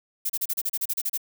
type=noise bursts; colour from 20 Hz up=violet; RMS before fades=-26 dBFS; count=12; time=0.25-1.177 s; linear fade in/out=10 ms; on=47 ms; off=33 ms; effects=none